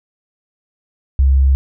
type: tone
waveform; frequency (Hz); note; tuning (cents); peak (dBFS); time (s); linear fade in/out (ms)
sine; 67.3; C2; +49; -8; 1.19-1.55; 0
effects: none